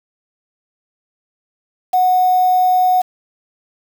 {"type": "tone with quantisation", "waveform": "sine", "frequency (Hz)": 735, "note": "F#5", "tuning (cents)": -12, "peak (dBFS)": -10, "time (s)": [1.93, 3.02], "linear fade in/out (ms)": 10, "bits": 5, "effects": []}